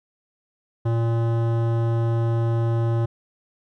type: tone with hard clipping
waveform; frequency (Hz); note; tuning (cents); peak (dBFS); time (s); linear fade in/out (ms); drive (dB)
sine; 115.5; A#2; -16; -21; 0.85-3.06; 10; 16
effects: none